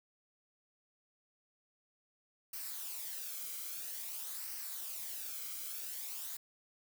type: noise with flanger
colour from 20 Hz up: blue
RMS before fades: -43 dBFS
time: 2.53-6.37 s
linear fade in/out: 5 ms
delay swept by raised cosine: 0.28 to 1.13 ms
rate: 0.5 Hz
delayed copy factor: -0.55
effects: none